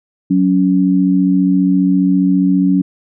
sine tone pair together, 185.19 / 280 Hz, F#3 / C#4, +2 / +18 cents, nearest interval perfect fifth, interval 716 cents, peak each -12 / -12 dBFS, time 0.3-2.82 s, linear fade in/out 10 ms, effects none

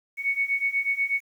sine beating tone pair, 2217 / 2225.2 Hz, C#7 / C#7, 0 / +6 cents, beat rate 8.2 Hz, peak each -27 / -25 dBFS, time 0.17-1.21 s, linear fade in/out 50 ms, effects 9-bit

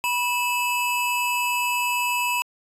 square tone pair together, 979.3 / 2610 Hz, B5 / E7, -15 / -18 cents, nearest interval octave + perfect fourth, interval 1697 cents, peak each -25 dBFS, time 0.04-2.42 s, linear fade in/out 0 ms, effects resampled to 32000 Hz

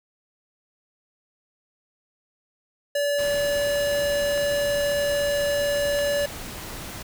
square tone, 575 Hz, D5, 37 cents flat, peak -22 dBFS, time 2.95-6.26 s, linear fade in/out 5 ms
pink noise, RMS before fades -36 dBFS, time 3.18-7.03 s, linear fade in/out 10 ms
clicks, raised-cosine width 0.3 ms, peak -18 dBFS, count 2, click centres 4.377 / 5.989 s
effects none

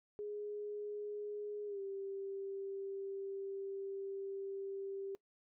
sine tone with pitch glide, 415.3 to 392 Hz, G#4 to G4, 0 to 0 cents, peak -40 dBFS, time 0.19-5.15 s, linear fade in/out 0 ms, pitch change -100 cents, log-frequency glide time 1.66-1.8 s, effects noise-tail reverb RT60 0.1 s tail -21 dB re dry

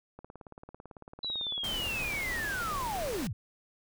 click train, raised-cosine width 1 ms, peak -32 dBFS, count 36, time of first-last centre 0.19-2.134 s, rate 18 Hz
sine linear sweep, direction down, 3985 to 74.9 Hz, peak -32 dBFS, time 1.23-3.33 s, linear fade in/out 5 ms
pink noise, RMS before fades -39 dBFS, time 1.64-3.27 s, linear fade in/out 0 ms
effects none

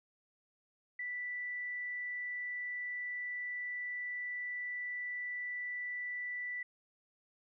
sine tone, 1972 Hz, B6, 3 cents flat, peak -37 dBFS, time 0.99-6.63 s, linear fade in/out 5 ms, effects none

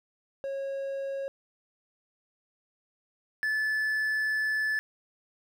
triangle tone pair in turn, 547 / 1736.6 Hz, C#5 / A6, -23 / -23 cents, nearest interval octave + minor sixth, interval 2000 cents, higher second, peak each -29 / -24 dBFS, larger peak second, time 0.44-1.28 / 3.43-4.79 s, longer second, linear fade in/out 0 ms, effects none

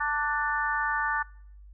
harmonic tone with a mistuned harmonic, 296 Hz, D4, 14 cents sharp, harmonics 3 / 4 / 5 / 6, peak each -31 / -31 / -31 / -31 dBFS, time 0-1.23 s, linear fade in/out 10 ms, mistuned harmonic 4, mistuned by -20 cents, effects noise-tail reverb RT60 0.7 s tail -25 dB re dry + added 50 Hz sine -46 dBFS peak until 1.73 s

